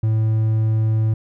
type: tone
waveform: triangle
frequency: 110 Hz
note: A2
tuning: in tune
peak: -13 dBFS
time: 0.03-1.14 s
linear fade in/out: 5 ms
effects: none